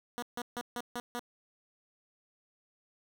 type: tone bursts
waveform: 10% pulse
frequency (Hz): 241.7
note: B3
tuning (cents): -37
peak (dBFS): -27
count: 6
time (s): 0.18-1.194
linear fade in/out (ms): 0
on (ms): 44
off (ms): 150
effects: none